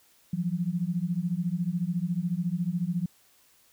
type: beating tone pair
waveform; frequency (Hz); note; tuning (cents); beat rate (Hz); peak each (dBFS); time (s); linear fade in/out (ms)
sine; 168 / 182; E3 / F#3; +33 / -28; 14; -29; 0.33-3.06; 5
effects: white hiss -62 dBFS RMS until 3.72 s